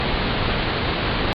pink low-pass noise, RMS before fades -22 dBFS, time 0-1.33 s, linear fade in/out 0 ms, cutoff 4400 Hz, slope 96 dB/octave, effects AAC 48 kbps

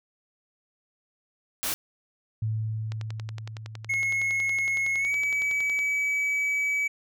white noise, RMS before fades -29 dBFS, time 1.63-1.74 s, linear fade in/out 0 ms
sine tone with exponential decay, 109.7 Hz, A2, 5 cents flat, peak -24 dBFS, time 2.42-6.1 s, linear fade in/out 5 ms, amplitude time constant 800 ms
click train, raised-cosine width 0.2 ms, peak -22 dBFS, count 32, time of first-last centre 2.92-5.79 s, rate 10.8 Hz
triangle tone with pitch glide, 2173 to 2284 Hz, C#7 to D7, -35 to -49 cents, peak -22 dBFS, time 3.89-6.88 s, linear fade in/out 10 ms, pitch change +86 cents, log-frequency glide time 4.98-5.14 s
effects none

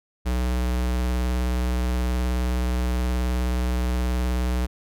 square tone with vibrato, 61.74 Hz, B1, in tune, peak -22 dBFS, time 0.25-4.67 s, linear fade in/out 20 ms, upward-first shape triangle, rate 19 Hz, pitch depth 35 cents each way, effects none

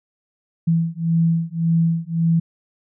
sine beating tone pair, 164.81 / 166.61 Hz, E3 / E3, 0 / +19 cents, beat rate 1.8 Hz, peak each -19 dBFS, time 0.67-2.4 s, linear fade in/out 10 ms, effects none

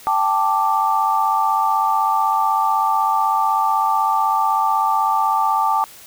sine chord, G suspended second, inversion none, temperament equal, 784 / 880 / 1174.7 Hz, G5 / A5 / D6, 0 / 0 / 0 cents, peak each -21 / -18 / -19 dBFS, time 0.07-5.84 s, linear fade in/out 0 ms, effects white hiss -42 dBFS RMS until 6.06 s

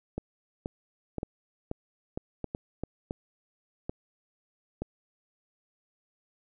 clicks, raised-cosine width 2 ms, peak -19 dBFS, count 12, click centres 0.18 / 0.659 / 1.183 / 1.231 / 1.714 / 2.175 / 2.443 / 2.549 / 2.836 / 3.109 / 3.895 / 4.82 s, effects none

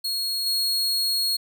40% pulse tone with level steps, 4304 Hz, C8, 48 cents sharp, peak -23 / -20 dBFS, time 0.04-1.37 s, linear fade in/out 10 ms, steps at 0.46 s, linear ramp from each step 5 ms, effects none

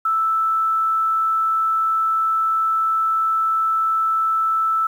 sine tone, 1318.5 Hz, E6, in tune, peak -16 dBFS, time 0.05-4.87 s, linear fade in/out 5 ms, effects 8-bit

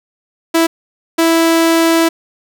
sawtooth tone bursts at uneven times, 329.6 Hz, E4, in tune, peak -5 dBFS, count 2, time 0.54-0.67 / 1.18-2.09 s, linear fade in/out 10 ms, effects none

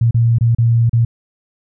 sine tone with dropouts, 116.5 Hz, A#2, 1 cent flat, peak -9 dBFS, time 0.01-1.05 s, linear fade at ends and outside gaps 5 ms, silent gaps 0.11-0.144 / 0.385-0.409 / 0.549-0.584 / 0.895-0.931 s, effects none

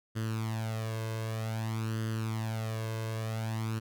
sawtooth tone with flanger, 111.2 Hz, A2, 19 cents sharp, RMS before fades -34 dBFS, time 0.15-3.8 s, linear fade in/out 20 ms, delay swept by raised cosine 0.63 to 1.93 ms, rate 0.53 Hz, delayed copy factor +0.7, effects none

